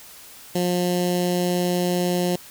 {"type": "tone with notch filter", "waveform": "15% pulse", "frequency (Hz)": 178, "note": "F3", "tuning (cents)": 33, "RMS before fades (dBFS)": -22, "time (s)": [0.55, 2.36], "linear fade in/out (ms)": 5, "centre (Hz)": 1400, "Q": 0.7, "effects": ["white hiss -44 dBFS RMS until 2.5 s"]}